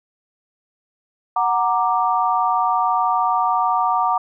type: chord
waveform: sine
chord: Gb augmented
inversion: none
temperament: equal with one note detuned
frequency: 740 / 932.3 / 1178.7 Hz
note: Gb5 / Bb5 / D6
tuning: 0 / 0 / +6 cents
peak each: -20 dBFS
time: 1.36-4.18 s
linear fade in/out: 5 ms
effects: none